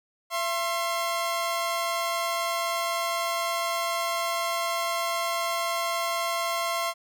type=tone pair together; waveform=sawtooth; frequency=676 / 1063.9 Hz; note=E5 / C6; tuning=+43 / +29 cents; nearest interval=minor sixth; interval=786 cents; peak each=-25 dBFS; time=0.3-6.94 s; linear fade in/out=50 ms; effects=none